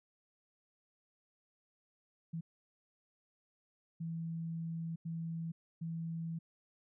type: tone bursts at uneven times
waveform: sine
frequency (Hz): 164.81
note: E3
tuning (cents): 0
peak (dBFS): -37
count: 4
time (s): 2.33-2.41 / 4-4.96 / 5.05-5.52 / 5.81-6.39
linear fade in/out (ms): 10
effects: none